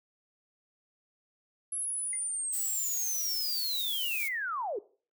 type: linear sweep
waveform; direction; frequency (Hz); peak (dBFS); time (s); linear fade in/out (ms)
sine; down; 11000 to 360; -31; 1.72-4.79; 5
type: tone with exponential decay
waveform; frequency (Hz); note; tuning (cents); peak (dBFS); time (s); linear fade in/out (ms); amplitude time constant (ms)
triangle; 2069; C7; -20; -35; 2.13-2.22; 2; 18
type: noise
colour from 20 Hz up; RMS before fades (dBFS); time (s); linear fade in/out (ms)
violet; -36; 2.52-4.29; 20
effects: noise-tail reverb RT60 0.4 s tail -18 dB re dry